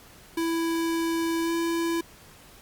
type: tone with pitch glide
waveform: square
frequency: 331 to 334.5 Hz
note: E4 to E4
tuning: +7 to +25 cents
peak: -25 dBFS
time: 0.37-2.01 s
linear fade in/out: 5 ms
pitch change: +18 cents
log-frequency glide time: 1.42-1.52 s
effects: pink hiss -51 dBFS RMS until 2.61 s + Opus 48 kbps